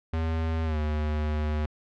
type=tone with pitch glide; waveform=square; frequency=80.9 to 75.92 Hz; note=E2 to D#2; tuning=-32 to -42 cents; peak=-26 dBFS; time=0.13-1.66 s; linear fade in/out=5 ms; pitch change=-110 cents; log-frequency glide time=0.64-0.78 s; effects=low-pass 3000 Hz 12 dB/octave